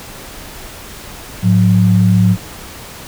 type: tone pair together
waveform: sine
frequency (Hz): 107.7 / 181.13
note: A2 / F#3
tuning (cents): -37 / -37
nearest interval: major sixth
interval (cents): 900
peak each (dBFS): -10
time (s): 1.42-2.37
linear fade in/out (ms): 50
effects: pink hiss -32 dBFS RMS until 3.07 s